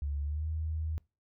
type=tone with pitch glide; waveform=sine; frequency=71.6 to 78.99 Hz; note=D2 to D#2; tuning=-43 to +27 cents; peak=-31 dBFS; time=0.02-0.98 s; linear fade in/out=0 ms; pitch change=+170 cents; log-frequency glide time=0.22-0.48 s; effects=noise-tail reverb RT60 0.3 s tail -25 dB re dry